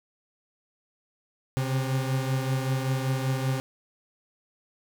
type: beating tone pair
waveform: 40% pulse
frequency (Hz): 131.1 / 136.3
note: C3 / C#3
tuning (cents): +4 / -29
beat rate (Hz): 5.2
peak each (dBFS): -25 / -31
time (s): 1.57-3.6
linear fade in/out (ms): 0
effects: none